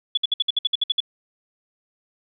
sine tone bursts, 3421 Hz, A7, 49 cents flat, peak -16 dBFS, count 11, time 0.15-1.004 s, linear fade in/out 5 ms, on 24 ms, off 59 ms, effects none

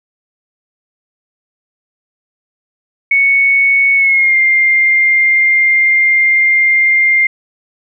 sine tone with pitch glide, 2217 to 2106 Hz, C#7 to C7, 0 to +11 cents, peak -7 dBFS, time 3.11-7.27 s, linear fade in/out 5 ms, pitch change -89 cents, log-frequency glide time 3.95-4.37 s, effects none

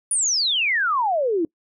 sine exponential sweep, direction down, 9956 to 310.6 Hz, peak -18 dBFS, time 0.11-1.45 s, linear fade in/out 2 ms, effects noise-tail reverb RT60 0.1 s tail -25 dB re dry

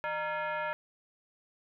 sine tone with frequency modulation, 162.3 Hz, E3, 27 cents flat, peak -31 dBFS, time 0.04-0.73 s, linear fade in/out 0 ms, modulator 770 Hz, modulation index 2.3, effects none

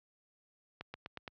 accelerating click train, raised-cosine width 0.3 ms, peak -26 dBFS, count 5, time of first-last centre 0.81-1.278 s, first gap 130 ms, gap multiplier 0.93, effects high-pass 60 Hz 12 dB/octave + low-pass 5000 Hz 12 dB/octave

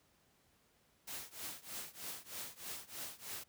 white noise with tremolo, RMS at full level -43 dBFS, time 1.07-3.44 s, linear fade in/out 10 ms, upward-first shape triangle, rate 3.2 Hz, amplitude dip 95%, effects pink hiss -72 dBFS RMS until 3.48 s + high-pass 60 Hz 12 dB/octave

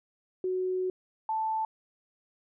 sine tone pair in turn, 370 / 880 Hz, F#4 / A5, 0 / 0 cents, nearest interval octave + minor third, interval 1500 cents, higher second, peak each -27 dBFS, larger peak neither, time 0.44-0.9 / 1.29-1.65 s, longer first, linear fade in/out 2 ms, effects none

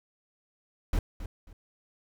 brown noise with echo, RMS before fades -25 dBFS, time 0.93-0.99 s, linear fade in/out 2 ms, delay 270 ms, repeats 2, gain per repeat -12 dB, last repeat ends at 1.53 s, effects none

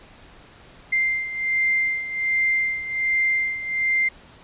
sine beating tone pair, 2093 / 2094.3 Hz, C7 / C7, 0 / +1 cents, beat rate 1.3 Hz, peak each -21 / -26 dBFS, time 0.92-4.09 s, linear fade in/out 10 ms, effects pink hiss -48 dBFS RMS until 4.43 s + resampled to 8000 Hz

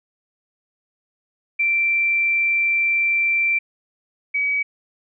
sine tone pair in turn, 2349 / 2274 Hz, D7 / C#7, 0 / +44 cents, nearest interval minor second, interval 56 cents, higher first, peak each -16 / -18 dBFS, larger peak first, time 1.59-3.59 / 4.34-4.63 s, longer first, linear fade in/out 10 ms, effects none

